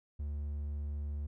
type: tone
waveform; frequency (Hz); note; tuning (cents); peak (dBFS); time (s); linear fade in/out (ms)
triangle; 73; D2; -10; -33; 0.19-1.27; 10
effects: none